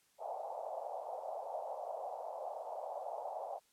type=band-pass noise; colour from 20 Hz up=white; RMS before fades=-43 dBFS; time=0.18-3.6 s; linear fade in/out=50 ms; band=560 to 820 Hz; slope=48 dB/octave; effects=white hiss -72 dBFS RMS until 3.72 s + low-pass 12000 Hz 12 dB/octave